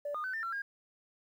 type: tone with pitch steps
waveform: sine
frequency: 581 / 1222 / 1518 / 1794 / 1357 / 1622 Hz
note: D5 / D#6 / F#6 / A6 / E6 / G#6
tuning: -19 / -32 / +44 / +33 / +50 / -41 cents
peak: -33 dBFS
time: 0.05-0.62 s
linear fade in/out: 5 ms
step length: 95 ms
effects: tanh soft clip ceiling -30 dBFS + 11-bit